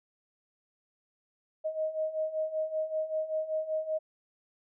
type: beating tone pair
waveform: sine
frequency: 624 / 629.2 Hz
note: D#5 / D#5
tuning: +5 / +19 cents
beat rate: 5.2 Hz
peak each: -35 / -31 dBFS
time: 1.64-3.99 s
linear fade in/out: 20 ms
effects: none